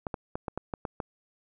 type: clicks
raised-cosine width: 1 ms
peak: -18 dBFS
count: 8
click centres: 0.068 / 0.142 / 0.355 / 0.482 / 0.576 / 0.738 / 0.852 / 1.002 s
effects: none